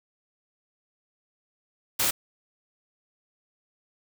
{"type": "noise", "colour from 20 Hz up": "white", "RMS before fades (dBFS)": -24, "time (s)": [1.99, 2.11], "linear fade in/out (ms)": 10, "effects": []}